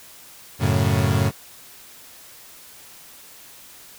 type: chord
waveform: 35% pulse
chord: F# minor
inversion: none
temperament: equal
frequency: 92.5 / 110 / 138.59 Hz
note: F#2 / A2 / C#3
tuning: 0 / 0 / 0 cents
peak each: -20 dBFS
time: 0.59-1.32 s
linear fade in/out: 50 ms
effects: white hiss -45 dBFS RMS until 3.98 s